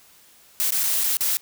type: noise with dropouts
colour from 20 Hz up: blue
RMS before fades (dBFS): -22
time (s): 0.6-1.37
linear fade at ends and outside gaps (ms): 0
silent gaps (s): 0.705-0.722 / 0.834-0.838 / 1.037-1.041 / 1.17-1.207
effects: white hiss -53 dBFS RMS until 1.41 s